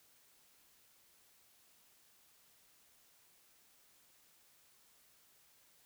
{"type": "silence", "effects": ["white hiss -68 dBFS RMS until 5.85 s"]}